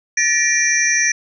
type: tone cluster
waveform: sine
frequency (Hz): 1756 / 1907 / 2363 / 5680 / 6120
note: A6 / A#6 / D7 / F8 / G8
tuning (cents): -4 / +39 / +10 / +28 / -42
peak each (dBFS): -20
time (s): 0.17-1.12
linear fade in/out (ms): 5
effects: none